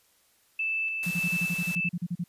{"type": "tone with tremolo", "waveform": "sine", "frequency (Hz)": 2637, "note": "E7", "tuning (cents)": 0, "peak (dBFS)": -26, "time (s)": [0.59, 1.89], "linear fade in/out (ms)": 5, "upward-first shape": "square", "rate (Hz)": 1.7, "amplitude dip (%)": 30}
{"type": "noise", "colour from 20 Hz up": "white", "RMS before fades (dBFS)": -40, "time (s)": [1.03, 1.75], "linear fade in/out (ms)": 0}
{"type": "tone bursts", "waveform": "sine", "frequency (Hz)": 174.61, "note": "F3", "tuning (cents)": 0, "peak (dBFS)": -27, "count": 14, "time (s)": [1.06, 2.241], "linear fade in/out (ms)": 10, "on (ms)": 50, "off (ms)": 37}
{"effects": ["white hiss -65 dBFS RMS until 2.28 s", "resampled to 32000 Hz"]}